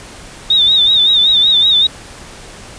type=tone with vibrato; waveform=sine; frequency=3661 Hz; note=A#7; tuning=32 cents flat; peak=-7 dBFS; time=0.5-1.87 s; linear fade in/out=5 ms; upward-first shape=sine; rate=5.3 Hz; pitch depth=80 cents each way; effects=pink hiss -34 dBFS RMS until 2.78 s + resampled to 22050 Hz